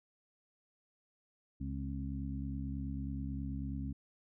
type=harmonic tone with a mistuned harmonic; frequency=69.3 Hz; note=C#2; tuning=in tune; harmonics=1 / 2 / 3 / 4; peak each=-40 / -42 / -44 / -43 dBFS; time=1.6-3.93 s; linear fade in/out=10 ms; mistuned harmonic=4; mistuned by=-38 cents; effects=none